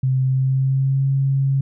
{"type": "tone with pitch glide", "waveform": "sine", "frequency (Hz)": [130.81, 136.21], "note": ["C3", "C#3"], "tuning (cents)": [0, -30], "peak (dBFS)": -15, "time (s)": [0.03, 1.61], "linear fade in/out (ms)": 5, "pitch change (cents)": 70, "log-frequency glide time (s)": [0.23, 1.07], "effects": []}